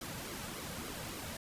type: noise with flanger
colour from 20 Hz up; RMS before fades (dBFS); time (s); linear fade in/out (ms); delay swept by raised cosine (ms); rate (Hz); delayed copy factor
pink; -43; 0.01-1.37; 5; 1.1 to 2.9; 3.5; -0.6
effects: resampled to 32000 Hz